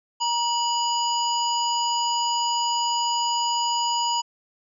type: harmonic tone with a mistuned harmonic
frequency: 980 Hz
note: B5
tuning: 14 cents flat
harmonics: 1 / 3 / 5 / 7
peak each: -23 / -28 / -30 / -31 dBFS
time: 0.2-4.22 s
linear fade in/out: 20 ms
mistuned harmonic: 1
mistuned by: -61 cents
effects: none